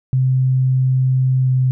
sine tone with pitch glide, 130 to 129.03 Hz, C3 to C3, -11 to -24 cents, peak -12 dBFS, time 0.13-1.71 s, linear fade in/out 0 ms, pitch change -13 cents, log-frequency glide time 1.41-1.5 s, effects none

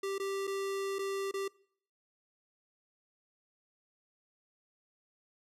square tone with dropouts, 392 Hz, G4, in tune, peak -34 dBFS, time 0.03-1.48 s, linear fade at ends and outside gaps 5 ms, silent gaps 0.182-0.198 / 0.471-0.475 / 0.986-0.99 / 1.313-1.339 s, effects noise-tail reverb RT60 0.6 s tail -23 dB re dry + low-pass 12000 Hz 12 dB/octave

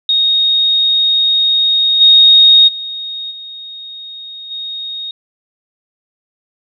sine tone with level steps, 3729 Hz, A#7, in tune, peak -9 / -3 / -21 / -27 / -21 dBFS, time 0.09-5.11 s, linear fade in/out 2 ms, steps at 2 / 2.67 / 3.3 / 4.5 s, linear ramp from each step 20 ms, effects none

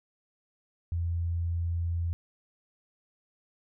sine tone, 85 Hz, F2, 46 cents flat, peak -27 dBFS, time 0.92-2.13 s, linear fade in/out 0 ms, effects none

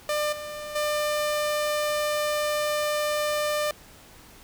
sawtooth tone with level steps, 598 Hz, D5, 31 cents sharp, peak -20 / -30 / -20 dBFS, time 0.09-3.71 s, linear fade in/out 2 ms, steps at 0.32 / 0.75 s, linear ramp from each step 10 ms, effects pink hiss -50 dBFS RMS until 4.43 s

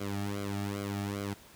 sawtooth tone with flanger, 100.6 Hz, G2, 45 cents sharp, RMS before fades -35 dBFS, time 0-1.34 s, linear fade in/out 10 ms, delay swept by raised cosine 1.1 to 2.02 ms, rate 2.5 Hz, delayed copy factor -0.95, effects pink hiss -55 dBFS RMS until 1.55 s + high-pass 60 Hz 12 dB/octave

